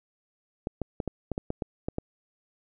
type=clicks; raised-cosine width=2 ms; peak=-16 dBFS; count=10; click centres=0.671 / 0.817 / 1.002 / 1.077 / 1.317 / 1.379 / 1.504 / 1.622 / 1.885 / 1.984 s; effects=none